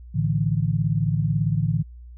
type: chord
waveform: sine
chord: A suspended fourth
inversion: none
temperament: equal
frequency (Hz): 110 / 146.83 / 164.81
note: A2 / D3 / E3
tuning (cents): 0 / 0 / 0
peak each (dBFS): -24 / -23 / -24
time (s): 0.14-1.83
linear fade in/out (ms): 20
effects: added 60 Hz sine -39 dBFS peak until 2.17 s